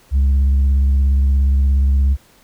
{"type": "tone with vibrato", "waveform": "sine", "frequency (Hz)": 68.2, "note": "C#2", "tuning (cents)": -28, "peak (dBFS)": -8, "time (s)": [0.11, 2.17], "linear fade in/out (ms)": 50, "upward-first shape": "sine", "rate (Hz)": 17, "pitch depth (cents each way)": 39, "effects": ["tanh soft clip ceiling -10 dBFS", "pink hiss -51 dBFS RMS until 2.43 s"]}